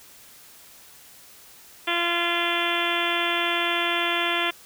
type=harmonic tone; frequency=343.9 Hz; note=F4; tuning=27 cents flat; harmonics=1 / 2 / 3 / 4 / 5 / 6 / 7 / 8 / 9 / 10; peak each=-31 / -31 / -31 / -31 / -31 / -31 / -31 / -31 / -31 / -31 dBFS; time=1.87-4.51 s; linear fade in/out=10 ms; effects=white hiss -49 dBFS RMS until 4.65 s